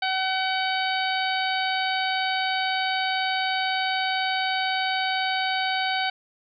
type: harmonic tone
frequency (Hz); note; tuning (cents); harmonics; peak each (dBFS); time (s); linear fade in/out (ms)
757; F#5; +39; 1 / 2 / 3 / 4 / 5 / 6; -26 / -29 / -31 / -32 / -33 / -34; 0.02-6.1; 5
effects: none